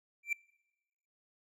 triangle tone with exponential growth, 2349 Hz, D7, in tune, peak -25 dBFS, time 0.23-0.33 s, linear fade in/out 5 ms, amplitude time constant 21 ms, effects noise-tail reverb RT60 1.0 s tail -23 dB re dry

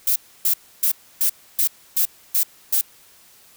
violet noise bursts, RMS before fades -18 dBFS, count 8, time 0.07-2.812 s, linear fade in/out 5 ms, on 89 ms, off 290 ms, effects white hiss -51 dBFS RMS until 3.56 s

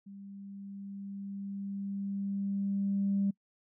sine tone with level ramp, 198.2 Hz, G3, 19 cents sharp, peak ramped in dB -45 to -25 dBFS, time 0.06-3.31 s, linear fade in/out 10 ms, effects noise-tail reverb RT60 0.1 s tail -25 dB re dry + tanh soft clip ceiling -21 dBFS

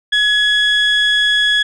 sine tone pair together, 1686 / 3360 Hz, G#6 / G#7, +26 / +19 cents, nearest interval octave, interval 1193 cents, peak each -12 dBFS, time 0.12-1.63 s, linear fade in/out 10 ms, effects tanh soft clip ceiling -7 dBFS

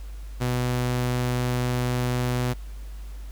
sawtooth tone, 124 Hz, B2, 7 cents sharp, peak -19 dBFS, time 0.4-2.54 s, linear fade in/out 20 ms, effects added 50 Hz sine -34 dBFS peak until 3.31 s + pink hiss -53 dBFS RMS until 3.31 s

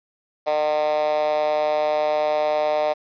10% pulse tone with high-pass filter, 151.6 Hz, D#3, 45 cents flat, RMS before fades -21 dBFS, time 0.46-2.94 s, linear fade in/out 20 ms, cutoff 630 Hz, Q 5.1, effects resampled to 11025 Hz + 8-bit

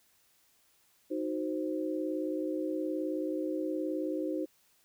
sine chord, C diminished, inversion first, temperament equal, 311.1 / 370 / 523.3 Hz, Eb4 / Gb4 / C5, 0 / 0 / 0 cents, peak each -33 / -37 / -37 dBFS, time 1.1-4.46 s, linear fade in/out 20 ms, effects white hiss -68 dBFS RMS until 4.84 s

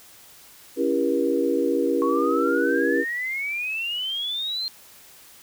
sine chord, C# diminished seventh, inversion none, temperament just, 277.2 / 332.6 / 399.1 / 479 Hz, C#4 / E4 / G4 / Bb4, 0 / +16 / +31 / +47 cents, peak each -25 / -25 / -26 / -24 dBFS, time 0.76-3.05 s, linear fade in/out 50 ms
sine exponential sweep, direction up, 1090 to 4205 Hz, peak -25 dBFS, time 2.02-4.68 s, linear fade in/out 0 ms
effects white hiss -49 dBFS RMS until 5.42 s

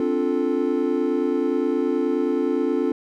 triangle chord, D minor seventh, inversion third, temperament equal with one note detuned, 261.6 / 291.1 / 349.2 / 440 Hz, C4 / D4 / F4 / A4, 0 / -15 / 0 / 0 cents, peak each -23 dBFS, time 0-2.92 s, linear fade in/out 2 ms, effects none

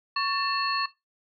sine tone cluster, 1114 / 1778 / 2677 / 4327 Hz, C#6 / A6 / E7 / C#8, +8 / +18 / +26 / -43 cents, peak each -26 / -34 / -33 / -30 dBFS, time 0.16-0.86 s, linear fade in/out 5 ms, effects noise-tail reverb RT60 0.2 s tail -17 dB re dry

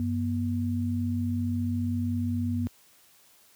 sine tone pair together, 95.64 / 241 Hz, G2 / B3, -42 / -42 cents, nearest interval octave + major third, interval 1600 cents, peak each -28 dBFS, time 0-2.67 s, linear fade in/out 0 ms, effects white hiss -59 dBFS RMS until 3.55 s + high-pass 60 Hz 12 dB/octave

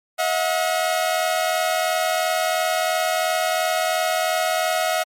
sawtooth tone pair together, 640 / 722.9 Hz, D#5 / F#5, +49 / -40 cents, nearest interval major second, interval 211 cents, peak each -18 dBFS, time 0.18-5.04 s, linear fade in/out 20 ms, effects MP3 64 kbps

